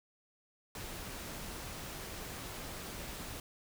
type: noise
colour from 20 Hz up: pink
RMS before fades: -44 dBFS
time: 0.75-3.4 s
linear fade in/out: 2 ms
effects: none